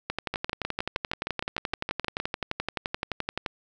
two click trains, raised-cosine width 0.3 ms, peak -13 / -12 dBFS, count 13 / 40, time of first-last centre 0.34-2.2 / 0.1-3.462 s, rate 6.45 / 11.6 Hz, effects none

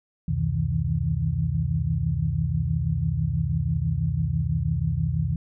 sine tone cluster, 70 / 88.9 / 125.9 / 157.2 / 163.3 Hz, C#2 / F2 / B2 / D#3 / E3, +18 / +31 / +34 / +18 / -16 cents, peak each -31 / -28 / -27 / -26 / -33 dBFS, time 0.28-5.36 s, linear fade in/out 5 ms, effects none

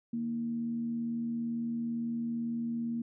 sine tone with frequency modulation, 233.1 Hz, A#3, in tune, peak -31 dBFS, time 0.13-3.02 s, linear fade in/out 5 ms, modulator 82.2 Hz, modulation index 0.25, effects none

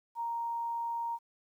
sine tone, 932.3 Hz, A#5, in tune, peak -32 dBFS, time 0.15-1.19 s, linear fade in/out 50 ms, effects 11-bit

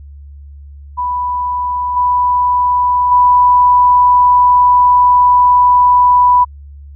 sine tone with level steps, 987.8 Hz, B5, in tune, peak -14 / -9 / -5 dBFS, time 0.97-6.45 s, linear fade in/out 20 ms, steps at 1.96 / 3.11 s, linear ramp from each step 10 ms, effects added 71 Hz sine -31 dBFS peak until 6.95 s

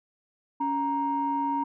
sine tone pair together, 280.2 / 936 Hz, C#4 / A#5, +19 / +7 cents, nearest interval octave + major sixth, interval 2088 cents, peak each -29 / -25 dBFS, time 0.6-1.64 s, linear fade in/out 10 ms, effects tanh soft clip ceiling -18 dBFS

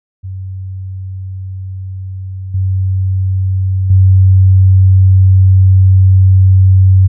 sine tone with level steps, 94.6 Hz, F#2, 39 cents sharp, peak -20 / -10 / -3 dBFS, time 0.23-7.08 s, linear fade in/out 20 ms, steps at 2.54 / 3.9 s, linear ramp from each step 5 ms, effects none

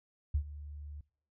sine tone with ADSR envelope, 73.42 Hz, D2, in tune, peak -25 dBFS, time 0.34-1.01 s, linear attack 8 ms, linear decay 81 ms, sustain -17 dB, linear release 6 ms, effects noise-tail reverb RT60 0.5 s tail -24 dB re dry

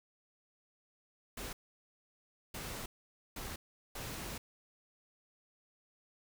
pink noise bursts at uneven times, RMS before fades -43 dBFS, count 4, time 1.37-1.53 / 2.54-2.86 / 3.36-3.56 / 3.95-4.38 s, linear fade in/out 5 ms, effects none

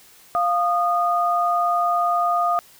sine tone pair together, 698.5 / 1228.9 Hz, F5 / D#6, 0 / -22 cents, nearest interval minor seventh, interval 978 cents, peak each -20 dBFS, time 0.35-2.59 s, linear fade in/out 0 ms, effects white hiss -50 dBFS RMS until 2.79 s

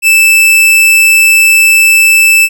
45% pulse tone, 2637 Hz, E7, in tune, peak -3 dBFS, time 0.02-2.49 s, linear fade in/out 50 ms, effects none

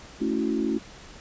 sine chord, F# minor seventh, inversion first, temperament equal with one note detuned, 220 / 278.3 / 329.6 / 370 Hz, A3 / C#4 / E4 / F#4, 0 / +7 / 0 / 0 cents, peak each -28 / -28 / -28 / -31 dBFS, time 0.2-0.79 s, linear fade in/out 20 ms, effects pink hiss -46 dBFS RMS until 1.2 s + resampled to 16000 Hz

